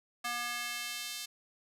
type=tone with high-pass filter sweep; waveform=square; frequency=240 Hz; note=B3; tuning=49 cents flat; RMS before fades=-38 dBFS; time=0.24-1.26 s; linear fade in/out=10 ms; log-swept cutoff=1100 to 3900 Hz; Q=1; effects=resampled to 32000 Hz + 9-bit